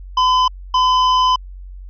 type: tone pair in turn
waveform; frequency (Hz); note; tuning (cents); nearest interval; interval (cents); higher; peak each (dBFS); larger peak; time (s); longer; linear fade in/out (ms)
square; 1014 / 1014; B5 / B5; +45 / +45; unison; 0; neither; -12; neither; 0.17-0.48 / 0.74-1.36; second; 5
effects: added 46 Hz sine -31 dBFS peak until 1.89 s + resampled to 11025 Hz